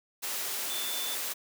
sine tone in noise, 3520 Hz, A7, in tune, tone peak -36 dBFS, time 0.69-1.16 s, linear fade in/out 20 ms, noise white, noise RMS -34 dBFS, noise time 0.22-1.34 s, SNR -5 dB, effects high-pass 300 Hz 12 dB/octave

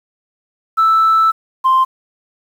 sine tone pair in turn, 1318.5 / 1046.5 Hz, E6 / C6, 0 / 0 cents, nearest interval major third, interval 400 cents, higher first, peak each -7 dBFS, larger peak neither, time 0.77-1.32 / 1.64-1.85 s, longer first, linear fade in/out 20 ms, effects tanh soft clip ceiling -6 dBFS + 7-bit

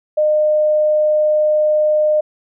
sine tone, 609 Hz, D#5, 37 cents flat, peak -11 dBFS, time 0.17-2.21 s, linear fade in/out 10 ms, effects none

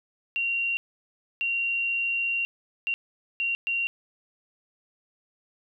sine tone bursts at uneven times, 2757 Hz, F7, 23 cents flat, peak -24 dBFS, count 5, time 0.36-0.77 / 1.41-2.45 / 2.87-2.94 / 3.4-3.55 / 3.67-3.87 s, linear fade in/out 0 ms, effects 11-bit

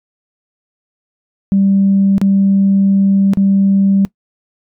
sine tone with dropouts, 196 Hz, G3, in tune, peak -7 dBFS, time 1.52-4.05 s, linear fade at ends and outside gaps 0 ms, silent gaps 2.181-2.215 / 3.335-3.372 s, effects noise-tail reverb RT60 0.1 s tail -22 dB re dry + tanh soft clip ceiling -3 dBFS

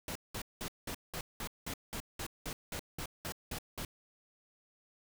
pink noise bursts, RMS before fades -40 dBFS, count 15, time 0.08-3.85 s, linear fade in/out 2 ms, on 74 ms, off 190 ms, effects none

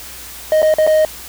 triangle tone with dropouts, 622.3 Hz, D#5, in tune, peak -7 dBFS, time 0.52-1.05 s, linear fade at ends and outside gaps 1 ms, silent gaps 0.62-0.628 / 0.74-0.784 / 0.867-0.874 s, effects added 60 Hz sine -42 dBFS peak until 1.28 s + white hiss -33 dBFS RMS until 1.28 s

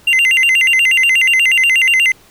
triangle tone with vibrato, 2391 Hz, D7, 30 cents sharp, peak -7 dBFS, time 0.07-2.12 s, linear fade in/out 5 ms, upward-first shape square, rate 8.3 Hz, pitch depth 260 cents each way, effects pink hiss -46 dBFS RMS until 2.3 s

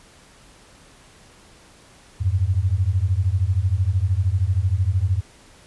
sine beating tone pair, 87.31 / 100.31 Hz, F2 / G2, 0 / +40 cents, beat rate 13 Hz, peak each -20 dBFS, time 2.2-5.21 s, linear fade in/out 20 ms, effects pink hiss -50 dBFS RMS until 5.66 s + resampled to 24000 Hz

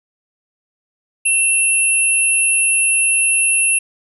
sine tone pair together, 2695 / 10601 Hz, E7 / E9, +38 / +9 cents, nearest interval 2 octaves, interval 2371 cents, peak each -16 / -14 dBFS, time 1.25-3.79 s, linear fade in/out 10 ms, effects none

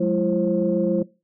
sine tone cluster, 181.5 / 208.9 / 339.5 / 531 Hz, F#3 / G#3 / F4 / C5, -33 / +10 / -49 / +25 cents, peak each -23 dBFS, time 0-1.03 s, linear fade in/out 10 ms, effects noise-tail reverb RT60 0.3 s tail -21 dB re dry + tanh soft clip ceiling -8 dBFS

